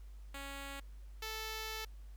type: tone pair in turn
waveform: 5% pulse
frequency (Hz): 277.2 / 439.1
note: C#4 / A4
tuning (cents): 0 / -4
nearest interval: minor sixth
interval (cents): 796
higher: second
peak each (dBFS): -33 / -29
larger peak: second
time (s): 0.34-0.8 / 1.22-1.85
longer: second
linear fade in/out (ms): 5
effects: added 50 Hz sine -48 dBFS peak until 2.16 s + pink hiss -70 dBFS RMS until 2.16 s